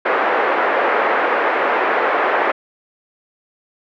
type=band-pass noise; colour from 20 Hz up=pink; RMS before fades=-17 dBFS; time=0.05-2.52 s; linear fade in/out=10 ms; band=410 to 2000 Hz; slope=24 dB/octave; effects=none